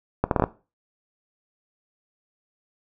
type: accelerating click train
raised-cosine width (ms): 1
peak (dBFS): -5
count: 6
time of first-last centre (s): 0.24-0.44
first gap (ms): 72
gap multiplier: 0.7
effects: noise-tail reverb RT60 0.3 s tail -17 dB re dry